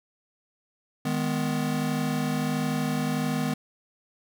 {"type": "chord", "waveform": "square", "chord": "G# minor", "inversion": "second", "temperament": "just", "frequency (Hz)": [155.74, 207.7, 249.2], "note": ["D#3", "G#3", "B3"], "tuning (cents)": [2, 0, 16], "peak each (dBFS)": [-30, -32, -29], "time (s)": [1.05, 3.54], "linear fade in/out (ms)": 5, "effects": []}